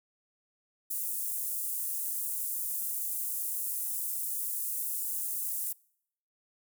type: high-pass noise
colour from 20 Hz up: pink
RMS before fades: -34 dBFS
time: 0.9-5.73 s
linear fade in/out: 10 ms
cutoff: 9600 Hz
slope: 24 dB/octave
effects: noise-tail reverb RT60 0.7 s tail -25 dB re dry